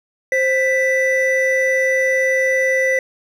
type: tone pair together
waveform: triangle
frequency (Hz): 524.2 / 1979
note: C5 / B6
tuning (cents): +3 / +3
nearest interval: octave + major seventh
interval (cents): 2300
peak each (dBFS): -15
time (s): 0.32-2.99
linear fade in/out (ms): 2
effects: none